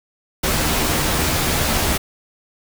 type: noise with comb filter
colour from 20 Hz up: pink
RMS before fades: -19 dBFS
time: 0.43-1.98 s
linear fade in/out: 10 ms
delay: 13 ms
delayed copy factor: +0.5
effects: none